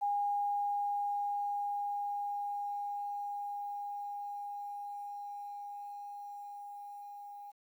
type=tone with level ramp; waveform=sine; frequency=815 Hz; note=G#5; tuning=33 cents flat; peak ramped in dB=-29 to -45 dBFS; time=0.01-7.52 s; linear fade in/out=20 ms; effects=11-bit